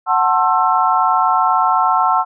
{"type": "chord", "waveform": "sine", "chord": "F# half-diminished seventh", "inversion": "none", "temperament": "just", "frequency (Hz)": [740, 888, 1065.6, 1332], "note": ["F#5", "A5", "C6", "E6"], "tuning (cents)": [0, 16, 31, 18], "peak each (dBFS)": -17, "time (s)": [0.06, 2.25], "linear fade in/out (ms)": 50, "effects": []}